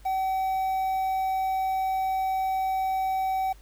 triangle tone with quantisation, 762 Hz, G5, 49 cents flat, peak -22 dBFS, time 0.05-3.53 s, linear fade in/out 10 ms, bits 8, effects added 50 Hz sine -48 dBFS peak until 3.61 s + pink hiss -58 dBFS RMS until 3.61 s

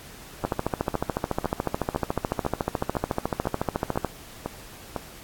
two click trains, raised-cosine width 1 ms, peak -9 / -13 dBFS, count 51 / 10, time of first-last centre 0.45-4.047 / 0.44-4.963 s, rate 13.9 / 1.99 Hz, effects pink hiss -45 dBFS RMS until 5.23 s + AAC 64 kbps

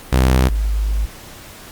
sawtooth / sine tone pair in turn, 64.2 / 52.1 Hz, C2 / G#1, -32 / +6 cents, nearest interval major third, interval 362 cents, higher first, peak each -7 / -15 dBFS, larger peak first, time 0.12-0.49 / 0.49-1.06 s, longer second, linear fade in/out 10 ms, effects pink hiss -38 dBFS RMS until 1.71 s + Opus 48 kbps

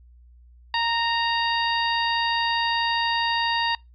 harmonic tone with a mistuned harmonic, 932.3 Hz, A#5, in tune, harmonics 1 / 2 / 3 / 4 / 5, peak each -24 / -27 / -29 / -30 / -31 dBFS, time 0.74-3.75 s, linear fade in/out 2 ms, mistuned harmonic 2, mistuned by -16 cents, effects noise-tail reverb RT60 0.2 s tail -25 dB re dry + added 60 Hz sine -48 dBFS peak until 3.94 s

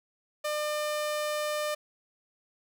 sawtooth tone, 600 Hz, D5, 37 cents sharp, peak -25 dBFS, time 0.44-1.75 s, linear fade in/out 10 ms, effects none

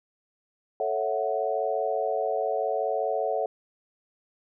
sine chord, F# minor seventh, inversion first, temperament equal, 440 / 554.4 / 659.3 / 740 Hz, A4 / C#5 / E5 / F#5, 0 / 0 / 0 / 0 cents, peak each -30 dBFS, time 0.8-3.46 s, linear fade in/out 2 ms, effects none

